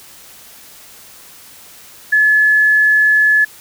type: tone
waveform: sine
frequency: 1715 Hz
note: A6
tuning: 45 cents flat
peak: -8 dBFS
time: 2.12-3.45 s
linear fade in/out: 10 ms
effects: white hiss -40 dBFS RMS until 3.6 s